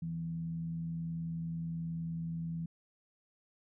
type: tone with frequency modulation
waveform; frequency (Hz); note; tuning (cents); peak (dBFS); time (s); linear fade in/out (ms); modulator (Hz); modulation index
sine; 165.4; E3; +6; -35; 0.02-2.66; 5; 81.3; 0.25
effects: none